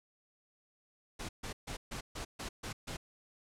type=noise bursts; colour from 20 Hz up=pink; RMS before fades=-41 dBFS; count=8; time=1.19-2.97 s; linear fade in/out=10 ms; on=100 ms; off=140 ms; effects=low-pass 9000 Hz 12 dB/octave